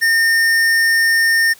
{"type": "tone with tanh clipping", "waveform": "sine", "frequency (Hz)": 1820, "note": "A#6", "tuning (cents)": -42, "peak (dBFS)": -13, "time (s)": [0.01, 1.54], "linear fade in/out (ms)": 20, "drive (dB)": 17, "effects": ["white hiss -45 dBFS RMS until 1.59 s"]}